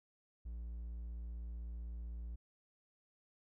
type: tone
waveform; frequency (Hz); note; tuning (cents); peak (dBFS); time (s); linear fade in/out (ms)
triangle; 57.9; A#1; -11; -40; 0.45-2.36; 10
effects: none